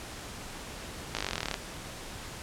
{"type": "slowing click train", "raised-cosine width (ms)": 0.2, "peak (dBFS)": -13, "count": 18, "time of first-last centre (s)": [1.15, 1.542], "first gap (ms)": 18, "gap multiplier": 1.03, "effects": ["pink hiss -42 dBFS RMS until 2.42 s", "low-pass 10000 Hz 12 dB/octave"]}